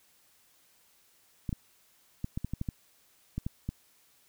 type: clicks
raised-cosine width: 5 ms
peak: -20 dBFS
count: 11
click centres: 1.492 / 1.528 / 2.244 / 2.375 / 2.446 / 2.536 / 2.614 / 2.688 / 3.38 / 3.465 / 3.69 s
effects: white hiss -65 dBFS RMS until 4.28 s